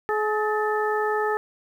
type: harmonic tone with a mistuned harmonic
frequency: 425.3 Hz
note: G#4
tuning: 41 cents sharp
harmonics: 1 / 2 / 3 / 4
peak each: -24 / -27 / -29 / -30 dBFS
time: 0.09-1.37 s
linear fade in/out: 0 ms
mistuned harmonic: 4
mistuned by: +64 cents
effects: 9-bit